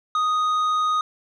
sine tone with tanh clipping, 1244.5 Hz, D#6, in tune, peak -20 dBFS, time 0.15-1.01 s, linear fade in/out 2 ms, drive 7 dB, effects none

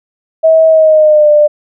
sine tone with pitch glide, 643 to 596.5 Hz, E5 to D5, -43 to +27 cents, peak -3 dBFS, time 0.43-1.48 s, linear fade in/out 20 ms, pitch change -130 cents, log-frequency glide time 0.67-1.29 s, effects none

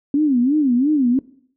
sine tone with vibrato, 271.4 Hz, C#4, 36 cents flat, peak -13 dBFS, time 0.14-1.19 s, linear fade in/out 2 ms, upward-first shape sine, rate 2.9 Hz, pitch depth 220 cents each way, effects noise-tail reverb RT60 0.6 s tail -20 dB re dry

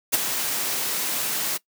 white noise with ADSR envelope, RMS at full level -17 dBFS, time 0.12-1.58 s, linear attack 25 ms, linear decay 17 ms, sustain -9 dB, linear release 18 ms, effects noise-tail reverb RT60 0.1 s tail -20 dB re dry + high-pass 150 Hz 12 dB/octave

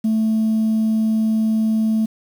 sine tone, 220 Hz, A3, in tune, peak -13 dBFS, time 0.04-2.06 s, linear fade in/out 10 ms, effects tanh soft clip ceiling -13 dBFS + 7-bit

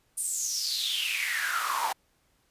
pink noise with high-pass filter sweep, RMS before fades -30 dBFS, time 0.17-1.93 s, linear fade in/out 10 ms, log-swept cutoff 9400 to 820 Hz, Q 7.9, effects pink hiss -69 dBFS RMS until 2.5 s + resampled to 32000 Hz

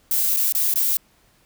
violet noise with dropouts, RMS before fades -20 dBFS, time 0.11-0.97 s, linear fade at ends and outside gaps 2 ms, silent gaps 0.365-0.369 / 0.524-0.549 / 0.74-0.757 s, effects pink hiss -59 dBFS RMS until 1.45 s

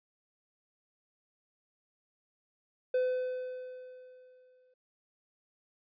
triangle tone with exponential decay, 507 Hz, B4, 45 cents sharp, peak -23 dBFS, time 2.94-4.74 s, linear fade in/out 5 ms, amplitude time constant 390 ms, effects resampled to 11025 Hz

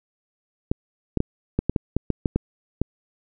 clicks, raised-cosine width 3 ms, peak -7 dBFS, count 11, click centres 0.715 / 1.173 / 1.204 / 1.59 / 1.696 / 1.762 / 1.966 / 2.103 / 2.258 / 2.36 / 2.816 s, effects none

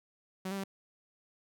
sawtooth tone with pitch steps, 188.1 / 197 / 194.1 Hz, F#3 / G3 / G3, +29 / +9 / -17 cents, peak -31 dBFS, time 0.45-0.639 s, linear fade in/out 5 ms, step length 63 ms, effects none

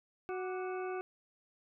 harmonic tone with a mistuned harmonic, 370 Hz, F#4, in tune, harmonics 1 / 2 / 3 / 4 / 6 / 7, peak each -37 / -43 / -47 / -48 / -54 / -54 dBFS, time 0.29-1.01 s, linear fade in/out 0 ms, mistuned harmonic 3, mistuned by +96 cents, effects none

